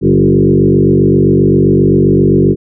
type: tone with frequency modulation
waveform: sine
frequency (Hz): 261.6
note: C4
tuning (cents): 0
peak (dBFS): -5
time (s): 0.01-2.56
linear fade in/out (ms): 50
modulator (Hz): 47.6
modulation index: 3.2
effects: none